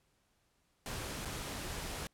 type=noise with dropouts; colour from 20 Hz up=pink; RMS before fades=-41 dBFS; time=0.86-2.07 s; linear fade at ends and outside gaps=0 ms; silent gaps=1.25-1.256 s; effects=pink hiss -75 dBFS RMS until 2.13 s + low-pass 12000 Hz 12 dB/octave